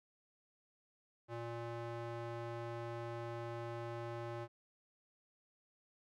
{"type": "tone with band-pass filter", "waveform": "square", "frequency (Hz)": 117.4, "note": "A#2", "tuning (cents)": 13, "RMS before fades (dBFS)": -44, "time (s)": [1.28, 4.48], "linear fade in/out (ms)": 50, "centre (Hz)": 680, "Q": 0.68, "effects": []}